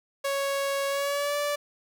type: tone with pitch glide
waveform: sawtooth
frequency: 554.4 to 582 Hz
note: C#5 to D5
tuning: 0 to -16 cents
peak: -22 dBFS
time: 0.24-1.56 s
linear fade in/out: 10 ms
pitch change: +84 cents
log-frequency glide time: 0.88-1.37 s
effects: none